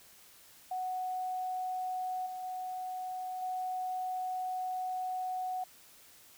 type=tone with level steps; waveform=sine; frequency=740 Hz; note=F#5; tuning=in tune; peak=-33 / -38 / -36 / -33 dBFS; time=0.71-5.64 s; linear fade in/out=5 ms; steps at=2.26 / 2.43 / 3.42 s; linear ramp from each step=5 ms; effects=white hiss -58 dBFS RMS until 6.37 s